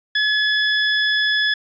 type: tone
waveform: 25% pulse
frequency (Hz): 1707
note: G#6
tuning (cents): +47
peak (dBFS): -12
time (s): 0.15-1.54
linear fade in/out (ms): 5
effects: resampled to 16000 Hz